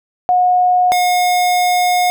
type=tone pair in turn; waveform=sine / square; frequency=725 / 720 Hz; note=F#5 / F#5; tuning=-35 / -47 cents; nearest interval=unison; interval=12 cents; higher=first; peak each=-9 / -12 dBFS; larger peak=first; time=0.29-0.92 / 0.92-2.1 s; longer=second; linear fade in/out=0 ms; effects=none

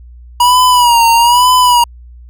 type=tone with vibrato; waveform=square; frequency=963 Hz; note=B5; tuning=44 cents flat; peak=-6 dBFS; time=0.4-1.84 s; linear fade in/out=5 ms; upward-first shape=sine; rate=1.1 Hz; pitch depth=76 cents each way; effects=added 60 Hz sine -32 dBFS peak until 2.29 s

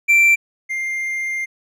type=tone pair in turn; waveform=triangle; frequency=2349 / 2105 Hz; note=D7 / C7; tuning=0 / +10 cents; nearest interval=major second; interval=190 cents; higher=first; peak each=-8 / -19 dBFS; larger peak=first; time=0.08-0.36 / 0.69-1.46 s; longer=second; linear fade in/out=20 ms; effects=none

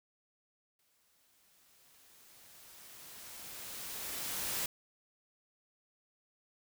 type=noise with exponential growth; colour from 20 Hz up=white; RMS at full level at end=-35 dBFS; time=0.79-4.66 s; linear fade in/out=2 ms; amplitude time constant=840 ms; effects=none

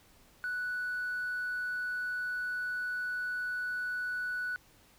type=tone with hard clipping; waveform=triangle; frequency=1480 Hz; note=F#6; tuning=in tune; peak=-32 dBFS; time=0.44-4.56 s; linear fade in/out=0 ms; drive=2 dB; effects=pink hiss -62 dBFS RMS until 4.98 s

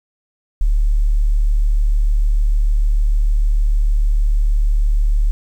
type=tone; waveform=sine; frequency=36.71 Hz; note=D1; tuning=in tune; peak=-11 dBFS; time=0.61-5.31 s; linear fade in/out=0 ms; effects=8-bit

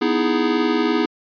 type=chord; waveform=square; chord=E major seventh; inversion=second; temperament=equal with one note detuned; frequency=246.9 / 309.5 / 329.6 / 415.3 Hz; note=B3 / D#4 / E4 / G#4; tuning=0 / -9 / 0 / 0 cents; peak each=-23 dBFS; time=0.01-1.06 s; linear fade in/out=10 ms; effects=resampled to 11025 Hz

